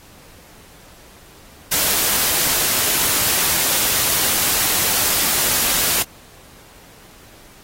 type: noise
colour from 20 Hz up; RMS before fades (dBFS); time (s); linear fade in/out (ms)
white; -18; 1.71-6.03; 10
effects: pink hiss -46 dBFS RMS until 7.63 s + AAC 48 kbps